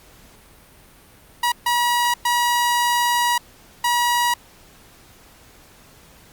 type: tone bursts at uneven times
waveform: sawtooth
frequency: 962 Hz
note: B5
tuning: 46 cents flat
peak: -13 dBFS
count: 4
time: 1.43-1.52 / 1.66-2.14 / 2.25-3.38 / 3.84-4.34 s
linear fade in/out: 5 ms
effects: pink hiss -49 dBFS RMS until 6.32 s + Opus 48 kbps